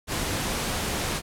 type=noise; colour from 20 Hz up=pink; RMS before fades=-28 dBFS; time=0.07-1.22 s; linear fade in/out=50 ms; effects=low-pass 12000 Hz 12 dB/octave